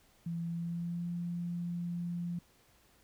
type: tone with pitch glide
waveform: sine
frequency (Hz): 168.3 to 173.13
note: E3 to F3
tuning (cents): +36 to -15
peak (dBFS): -34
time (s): 0.26-2.39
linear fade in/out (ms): 5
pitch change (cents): +49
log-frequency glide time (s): 0.47-1.09
effects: pink hiss -66 dBFS RMS until 3.03 s